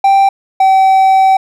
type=tone pair in turn; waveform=triangle; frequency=784 / 767 Hz; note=G5 / G5; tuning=0 / -38 cents; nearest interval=unison; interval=38 cents; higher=first; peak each=-3 dBFS; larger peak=neither; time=0.04-0.29 / 0.6-1.37 s; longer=second; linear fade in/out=5 ms; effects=none